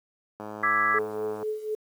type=click train; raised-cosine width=1 ms; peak=-23 dBFS; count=110; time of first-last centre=0.4-1.428 s; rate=106 Hz
type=chord; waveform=sine; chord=E dominant seventh; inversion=third; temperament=equal; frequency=1174.7 / 1318.5 / 1661.2 / 1975.5 Hz; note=D6 / E6 / G#6 / B6; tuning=0 / 0 / 0 / 0 cents; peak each=-25 / -28 / -26 / -27 dBFS; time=0.63-0.99 s; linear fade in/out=5 ms
type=tone with tremolo; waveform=sine; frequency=429.8 Hz; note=A4; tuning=41 cents flat; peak=-25 dBFS; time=0.94-1.75 s; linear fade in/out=5 ms; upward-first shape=triangle; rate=4.1 Hz; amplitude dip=80%
effects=high-pass 150 Hz 12 dB/octave + 9-bit